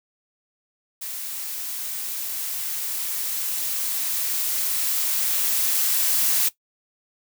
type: noise with level ramp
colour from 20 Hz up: blue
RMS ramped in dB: -32 to -20 dBFS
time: 1.01-6.49 s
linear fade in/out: 10 ms
effects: noise-tail reverb RT60 0.1 s tail -17 dB re dry